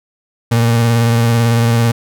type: tone with vibrato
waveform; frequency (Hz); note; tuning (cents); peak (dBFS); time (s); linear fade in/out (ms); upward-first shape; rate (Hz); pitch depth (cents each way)
35% pulse; 116.54; A#2; 0; -8; 0.51-1.92; 10; sine; 18; 30
effects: none